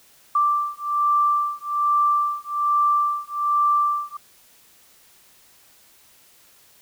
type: beating tone pair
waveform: sine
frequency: 1174.7 / 1175.9 Hz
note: D6 / D6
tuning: 0 / +2 cents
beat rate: 1.2 Hz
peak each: -21 dBFS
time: 0.35-4.17 s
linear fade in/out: 5 ms
effects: white hiss -54 dBFS RMS until 6.81 s

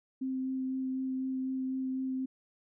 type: tone with vibrato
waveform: sine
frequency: 261.6 Hz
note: C4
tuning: in tune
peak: -31 dBFS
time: 0.21-2.26 s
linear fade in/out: 10 ms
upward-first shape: sine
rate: 4 Hz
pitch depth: 9 cents each way
effects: none

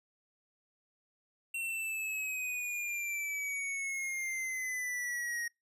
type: exponential sweep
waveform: square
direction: down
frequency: 2730 to 1875 Hz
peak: -35 dBFS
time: 1.54-5.48 s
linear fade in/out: 5 ms
effects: noise-tail reverb RT60 0.2 s tail -26 dB re dry + resampled to 32000 Hz

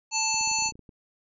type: harmonic tone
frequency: 880 Hz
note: A5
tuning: in tune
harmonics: 1 / 3 / 5 / 7 / 8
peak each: -30 / -30 / -30 / -30 / -30 dBFS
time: 0.11-0.72 s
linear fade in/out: 50 ms
type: clicks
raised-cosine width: 3 ms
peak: -35 dBFS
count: 12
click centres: 0.343 / 0.411 / 0.475 / 0.514 / 0.588 / 0.623 / 0.66 / 0.69 / 0.722 / 0.755 / 0.793 / 0.892 s
effects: none

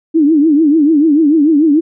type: tone with vibrato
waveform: sine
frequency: 304.5 Hz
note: D#4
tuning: 37 cents flat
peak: -6 dBFS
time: 0.14-1.81 s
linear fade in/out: 20 ms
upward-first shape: triangle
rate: 6.8 Hz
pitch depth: 170 cents each way
effects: none

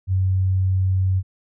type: tone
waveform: sine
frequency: 94.1 Hz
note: F#2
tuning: 30 cents sharp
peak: -16 dBFS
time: 0.07-1.23 s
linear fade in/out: 50 ms
effects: none

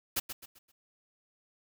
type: noise with echo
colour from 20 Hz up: white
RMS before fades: -30 dBFS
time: 0.16-0.2 s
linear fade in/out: 10 ms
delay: 130 ms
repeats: 4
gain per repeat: -9 dB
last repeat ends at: 0.72 s
effects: none

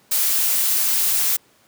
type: noise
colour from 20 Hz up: blue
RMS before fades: -19 dBFS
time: 0.11-1.37 s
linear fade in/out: 10 ms
effects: pink hiss -56 dBFS RMS until 1.67 s + high-pass 150 Hz 12 dB/octave

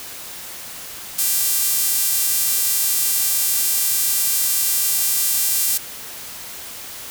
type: tone with high-pass filter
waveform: sawtooth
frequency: 394.1 Hz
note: G4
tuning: 9 cents sharp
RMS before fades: -19 dBFS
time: 1.18-5.78 s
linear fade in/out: 10 ms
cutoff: 9400 Hz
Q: 0.65
effects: white hiss -34 dBFS RMS until 7.1 s

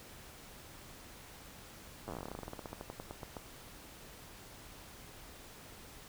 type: slowing click train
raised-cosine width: 1 ms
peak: -28 dBFS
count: 28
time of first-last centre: 2.08-3.368 s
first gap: 9 ms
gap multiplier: 1.11
effects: pink hiss -53 dBFS RMS until 6.08 s

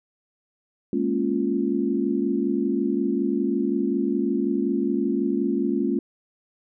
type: chord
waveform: sine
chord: Bb minor seventh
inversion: third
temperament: equal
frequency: 207.7 / 233.1 / 277.2 / 349.2 Hz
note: Ab3 / Bb3 / Db4 / F4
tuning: 0 / 0 / 0 / 0 cents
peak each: -27 / -27 / -25 / -26 dBFS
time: 0.93-5.99 s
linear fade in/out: 2 ms
effects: none

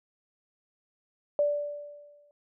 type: tone with exponential decay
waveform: sine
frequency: 584 Hz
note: D5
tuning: 10 cents flat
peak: -20 dBFS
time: 1.39-2.31 s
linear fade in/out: 1 ms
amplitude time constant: 200 ms
effects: none

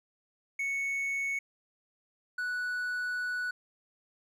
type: tone pair in turn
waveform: triangle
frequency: 2214 / 1477.7 Hz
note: C#7 / F#6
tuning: -3 / -3 cents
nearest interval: perfect fifth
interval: 700 cents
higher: first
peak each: -28 / -29 dBFS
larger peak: first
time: 0.59-1.39 / 2.38-3.51 s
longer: second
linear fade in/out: 5 ms
effects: none

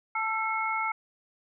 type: tone cluster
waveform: sine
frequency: 882 / 1337 / 2178 Hz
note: A5 / E6 / C#7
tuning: +4 / +24 / -31 cents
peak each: -31 dBFS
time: 0.15-0.92 s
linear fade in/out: 5 ms
effects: none

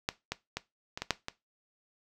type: clicks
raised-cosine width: 0.2 ms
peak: -11 / -15 / -16 / -19 / -16 / -8 / -18 dBFS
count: 7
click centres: 0.089 / 0.32 / 0.57 / 0.975 / 1.02 / 1.107 / 1.284 s
effects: noise-tail reverb RT60 0.2 s tail -17 dB re dry

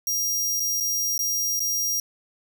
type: tone with dropouts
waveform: sawtooth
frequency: 5700 Hz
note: F8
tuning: 34 cents sharp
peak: -20 dBFS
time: 0.07-2 s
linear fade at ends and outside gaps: 2 ms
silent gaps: 0.598-0.602 / 0.802-0.806 / 1.179-1.191 / 1.595-1.603 s
effects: none

